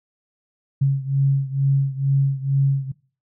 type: beating tone pair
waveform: sine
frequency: 136.7 / 138.9 Hz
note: C#3 / C#3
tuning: -24 / +4 cents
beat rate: 2.2 Hz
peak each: -18 / -21 dBFS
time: 0.81-2.92 s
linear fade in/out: 10 ms
effects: noise-tail reverb RT60 0.4 s tail -22 dB re dry